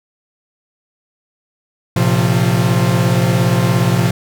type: chord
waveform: 45% pulse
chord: Bb suspended second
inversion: none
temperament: equal with one note detuned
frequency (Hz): 113.62 / 130.81 / 174.61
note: Bb2 / C3 / F3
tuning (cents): -44 / 0 / 0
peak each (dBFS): -16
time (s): 1.96-4.11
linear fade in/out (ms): 5
effects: none